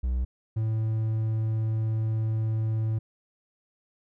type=tone pair in turn; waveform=triangle; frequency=62.5 / 110.43 Hz; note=B1 / A2; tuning=+21 / +7 cents; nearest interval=minor seventh; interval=986 cents; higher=second; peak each=-22 dBFS; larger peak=neither; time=0.03-0.25 / 0.56-2.99 s; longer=second; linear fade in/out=10 ms; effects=none